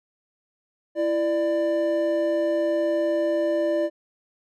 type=tone pair together; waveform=triangle; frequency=334.5 / 593.5 Hz; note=E4 / D5; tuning=+25 / +18 cents; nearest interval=minor seventh; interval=993 cents; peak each=-23 / -20 dBFS; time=0.95-3.9 s; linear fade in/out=50 ms; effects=none